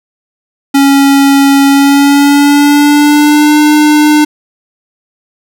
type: tone with pitch glide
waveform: square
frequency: 277.2 to 300.5 Hz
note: C#4 to D4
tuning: 0 to +40 cents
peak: -4 dBFS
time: 0.74-4.25 s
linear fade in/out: 10 ms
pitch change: +140 cents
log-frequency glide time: 1.67-3.59 s
effects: none